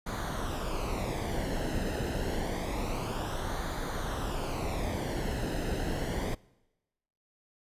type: noise with flanger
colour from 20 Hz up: brown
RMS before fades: -33 dBFS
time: 0.06-6.35 s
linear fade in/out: 10 ms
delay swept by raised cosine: 0.37 to 0.88 ms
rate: 0.27 Hz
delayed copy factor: -0.65
effects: noise-tail reverb RT60 1.0 s tail -23 dB re dry + resampled to 32000 Hz